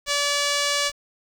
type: tone with low-pass filter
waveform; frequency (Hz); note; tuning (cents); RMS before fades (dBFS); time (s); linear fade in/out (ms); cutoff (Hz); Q
5% pulse; 575; D5; -37; -23; 0.06-0.92; 50; 12000; 0.6
effects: 7-bit